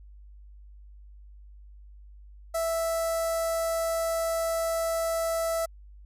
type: tone with notch filter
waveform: sawtooth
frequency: 659.3 Hz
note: E5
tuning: in tune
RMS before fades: -28 dBFS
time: 2.54-5.66 s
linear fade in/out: 10 ms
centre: 2900 Hz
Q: 0.51
effects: added 50 Hz sine -46 dBFS peak until 6.05 s + resampled to 32000 Hz